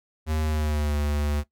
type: tone with pitch glide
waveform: square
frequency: 77.78 to 73.46 Hz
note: D#2 to D2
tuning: 0 to +1 cents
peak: -24 dBFS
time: 0.26-1.44 s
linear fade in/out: 50 ms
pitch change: -99 cents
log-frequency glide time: 0.43-0.96 s
effects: noise-tail reverb RT60 0.1 s tail -17 dB re dry